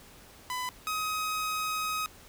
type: tone pair in turn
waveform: sawtooth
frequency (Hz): 1002 / 1262.4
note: B5 / D#6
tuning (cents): +25 / +25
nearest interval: major third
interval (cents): 400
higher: second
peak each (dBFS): -28 / -26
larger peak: second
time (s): 0.5-0.69 / 0.87-2.06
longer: second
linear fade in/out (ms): 0
effects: pink hiss -53 dBFS RMS until 2.28 s